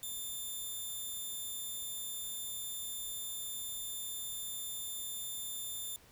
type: tone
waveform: 5% pulse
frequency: 3562 Hz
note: A7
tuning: 21 cents sharp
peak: -31 dBFS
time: 0.03-5.96 s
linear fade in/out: 0 ms
effects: pink hiss -61 dBFS RMS until 6.11 s